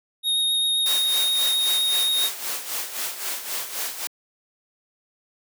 square tone with vibrato, 3729 Hz, A#7, in tune, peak -20 dBFS, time 0.23-2.3 s, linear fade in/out 50 ms, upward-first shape triangle, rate 7.6 Hz, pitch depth 14 cents each way
white noise with tremolo, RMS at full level -27 dBFS, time 0.86-4.07 s, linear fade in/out 0 ms, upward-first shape sine, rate 3.8 Hz, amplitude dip 65%
effects high-pass 400 Hz 12 dB/octave

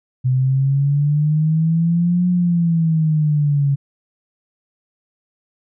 sine exponential two-way sweep, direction up then down, 126.9 to 180 to 138.6 Hz, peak -13 dBFS, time 0.24-3.76 s, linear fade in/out 20 ms, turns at 2.28 s, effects none

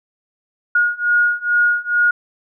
sine beating tone pair, 1437 / 1439.3 Hz, F6 / F#6, +49 / -48 cents, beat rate 2.3 Hz, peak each -17 / -16 dBFS, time 0.75-2.11 s, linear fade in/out 5 ms, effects none

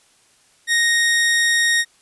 sawtooth tone, 1864.7 Hz, A#6, in tune, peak -11 dBFS, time 0.67-1.85 s, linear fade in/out 50 ms, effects white hiss -56 dBFS RMS until 2.01 s + resampled to 24000 Hz

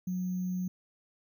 sine tone with sample-and-hold, 182.5 Hz, F#3, 24 cents flat, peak -30 dBFS, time 0.07-0.68 s, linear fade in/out 5 ms, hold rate 6300 Hz, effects none

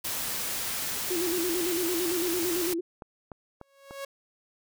white noise, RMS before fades -32 dBFS, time 0.04-2.74 s, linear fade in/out 10 ms
sine tone with vibrato, 348 Hz, F4, 6 cents flat, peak -27 dBFS, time 1.1-2.81 s, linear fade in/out 10 ms, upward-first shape square, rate 8.9 Hz, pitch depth 73 cents each way
click train, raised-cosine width 1 ms, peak -27 dBFS, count 6, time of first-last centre 2.43-3.909 s, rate 3.38 Hz
sawtooth tone with exponential growth, 552 Hz, C#5, 7 cents flat, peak -29 dBFS, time 3.6-4.05 s, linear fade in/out 5 ms, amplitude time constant 96 ms
effects none

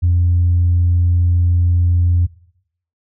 sine tone, 87.31 Hz, F2, in tune, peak -9 dBFS, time 0.02-2.27 s, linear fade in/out 20 ms, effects noise-tail reverb RT60 0.7 s tail -20 dB re dry + tanh soft clip ceiling -7 dBFS

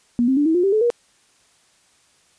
sine tone with pitch steps, 239.7 / 264.4 / 291.7 / 321.8 / 355 / 391.6 / 432.1 / 476.6 Hz, A#3 / C4 / D4 / E4 / F4 / G4 / A4 / A#4, +48 / +18 / -12 / -42 / +28 / -2 / -31 / +38 cents, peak -14 dBFS, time 0.19-0.902 s, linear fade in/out 0 ms, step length 89 ms, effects white hiss -58 dBFS RMS until 2.38 s + resampled to 22050 Hz

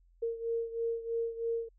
sine beating tone pair, 460 / 463.1 Hz, A#4 / A#4, -23 / -11 cents, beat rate 3.1 Hz, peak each -33 / -37 dBFS, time 0.22-1.69 s, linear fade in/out 10 ms, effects added 43 Hz sine -61 dBFS peak until 1.78 s

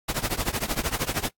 pink noise with tremolo, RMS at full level -24 dBFS, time 0.08-1.3 s, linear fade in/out 10 ms, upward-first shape triangle, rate 13 Hz, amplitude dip 100%, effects noise-tail reverb RT60 0.1 s tail -21 dB re dry + AAC 64 kbps

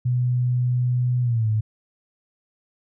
sine tone with pitch glide, 124.1 to 108.66 Hz, B2 to A2, +9 to -21 cents, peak -18 dBFS, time 0.05-1.61 s, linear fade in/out 10 ms, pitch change -230 cents, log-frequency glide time 1.22-1.48 s, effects none

